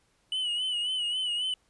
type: tone with vibrato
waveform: triangle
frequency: 2957 Hz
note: F#7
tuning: 2 cents flat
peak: -26 dBFS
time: 0.32-1.54 s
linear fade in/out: 2 ms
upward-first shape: sine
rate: 3.7 Hz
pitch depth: 62 cents each way
effects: pink hiss -69 dBFS RMS until 1.69 s + resampled to 24000 Hz